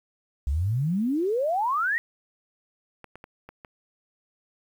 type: exponential sweep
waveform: sine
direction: up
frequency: 63.8 to 1939 Hz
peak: -22 dBFS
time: 0.47-1.98 s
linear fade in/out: 0 ms
type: clicks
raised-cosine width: 0.5 ms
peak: -27 dBFS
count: 5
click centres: 3.043 / 3.156 / 3.241 / 3.49 / 3.648 s
effects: 9-bit